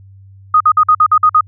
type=tone bursts; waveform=sine; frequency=1244.5 Hz; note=D#6; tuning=in tune; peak=-5 dBFS; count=8; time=0.54-1.409 s; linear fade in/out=5 ms; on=64 ms; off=51 ms; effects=added 97 Hz sine -37 dBFS peak until 1.47 s